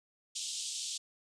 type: band-pass noise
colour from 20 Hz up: white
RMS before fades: -39 dBFS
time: 0.35-0.98 s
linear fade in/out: 10 ms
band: 3000 to 8500 Hz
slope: 48 dB/octave
effects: none